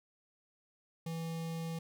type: tone with notch filter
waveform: square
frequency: 164.5 Hz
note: E3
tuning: 3 cents flat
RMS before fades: -39 dBFS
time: 1.06-1.79 s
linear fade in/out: 5 ms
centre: 1500 Hz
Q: 2
effects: none